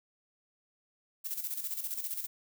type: noise with tremolo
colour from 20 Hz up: violet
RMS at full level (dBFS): -35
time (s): 1.24-2.27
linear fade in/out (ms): 20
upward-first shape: square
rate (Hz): 15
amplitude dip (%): 60
effects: none